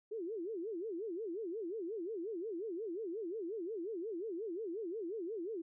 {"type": "tone with vibrato", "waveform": "sine", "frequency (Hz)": 388.3, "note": "G4", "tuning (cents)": -16, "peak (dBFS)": -38, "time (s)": [0.11, 5.62], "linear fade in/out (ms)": 10, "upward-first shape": "sine", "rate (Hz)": 5.6, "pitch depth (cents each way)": 290, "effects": []}